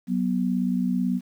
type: tone pair together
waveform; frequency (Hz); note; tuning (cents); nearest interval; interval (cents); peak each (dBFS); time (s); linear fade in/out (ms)
sine; 186.7 / 244.9; F#3 / B3; +16 / -14; perfect fourth; 470; -24; 0.07-1.21; 50
effects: 9-bit